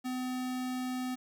square tone, 253.8 Hz, B3, 47 cents sharp, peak -34 dBFS, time 0.04-1.16 s, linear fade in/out 20 ms, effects 10-bit

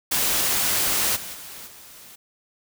white noise with level steps, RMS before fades -22 / -35 / -39 / -45 dBFS, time 0.11-2.16 s, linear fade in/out 10 ms, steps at 1.15 / 1.33 / 1.66 s, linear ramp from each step 20 ms, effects none

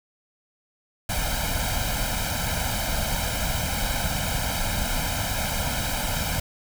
pink noise with comb filter, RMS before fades -26 dBFS, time 1.09-6.4 s, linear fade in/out 5 ms, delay 1.3 ms, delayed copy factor +0.9, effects none

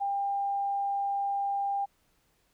sine tone, 798 Hz, G5, 31 cents sharp, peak -27 dBFS, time 0-1.86 s, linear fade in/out 20 ms, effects pink hiss -70 dBFS RMS until 2.53 s

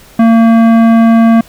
sine tone with tanh clipping, 227.9 Hz, A#3, 39 cents flat, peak -5 dBFS, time 0.19-1.41 s, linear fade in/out 5 ms, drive 15 dB, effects pink hiss -39 dBFS RMS until 1.48 s

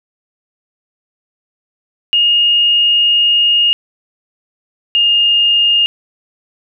sine tone pair in turn, 2850 / 2832 Hz, F7 / F7, +34 / +23 cents, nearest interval unison, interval 11 cents, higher first, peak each -8 dBFS, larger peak neither, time 2.13-3.73 / 4.95-5.86 s, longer first, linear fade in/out 0 ms, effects none

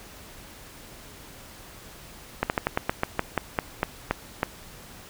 slowing click train, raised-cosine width 0.5 ms, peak -7 dBFS, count 13, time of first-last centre 2.43-4.431 s, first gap 69 ms, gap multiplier 1.15, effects pink hiss -46 dBFS RMS until 5.09 s

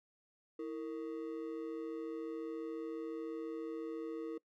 triangle ring-modulated tone, 393 Hz, G4, 4 cents sharp, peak -34 dBFS, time 0.59-4.38 s, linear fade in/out 5 ms, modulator 67.1 Hz, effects noise-tail reverb RT60 0.1 s tail -23 dB re dry

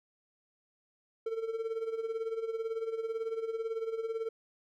triangle tone with tremolo, 450.4 Hz, A4, 40 cents sharp, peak -28 dBFS, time 1.26-4.29 s, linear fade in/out 5 ms, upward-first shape sine, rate 18 Hz, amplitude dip 70%, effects none

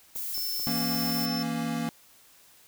violet noise, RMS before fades -34 dBFS, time 0.15-1.26 s, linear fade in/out 5 ms
click train, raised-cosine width 1 ms, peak -33 dBFS, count 5, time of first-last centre 0.16-1.035 s, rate 4.57 Hz
square tone, 5310 Hz, E8, 12 cents sharp, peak -32 dBFS, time 0.34-1.43 s, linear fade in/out 5 ms
square chord, A# diminished, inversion second, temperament equal, 164.81 / 233.1 / 277.2 Hz, E3 / A#3 / C#4, 0 / 0 / 0 cents, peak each -35 / -31 / -36 dBFS, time 0.67-1.89 s, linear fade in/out 0 ms
effects white hiss -57 dBFS RMS until 2.67 s

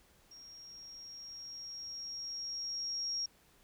sine tone with level ramp, 5588 Hz, F8, in tune, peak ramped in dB -51 to -33 dBFS, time 0.31-3.26 s, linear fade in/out 5 ms, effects pink hiss -66 dBFS RMS until 3.63 s

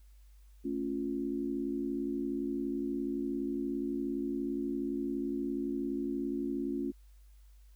sine chord, A augmented, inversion none, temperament equal, 220 / 277.2 / 349.2 Hz, A3 / C#4 / E#4, 0 / 0 / 0 cents, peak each -39 / -34 / -37 dBFS, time 0.64-6.92 s, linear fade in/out 20 ms, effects added 50 Hz sine -54 dBFS peak until 7.75 s + white hiss -72 dBFS RMS until 7.75 s

